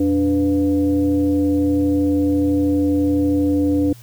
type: tone with frequency modulation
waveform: sine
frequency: 291.4 Hz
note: D4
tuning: 13 cents flat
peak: -14 dBFS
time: 0-3.93 s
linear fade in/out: 5 ms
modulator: 205 Hz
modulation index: 0.65
effects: added 120 Hz sine -40 dBFS peak until 4.02 s + white hiss -48 dBFS RMS until 4.02 s